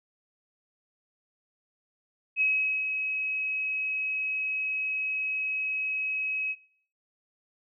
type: tone with ADSR envelope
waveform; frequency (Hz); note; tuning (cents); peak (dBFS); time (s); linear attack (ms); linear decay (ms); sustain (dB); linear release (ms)
sine; 2554; D#7; +45; -21; 2.36-6.56; 50; 430; -6; 52
effects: noise-tail reverb RT60 0.6 s tail -21 dB re dry